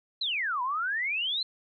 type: exponential two-way sweep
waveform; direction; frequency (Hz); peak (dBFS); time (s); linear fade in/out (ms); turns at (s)
sine; down then up; 4186 to 961 to 4186; -27; 0.21-1.43; 5; 0.62
effects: none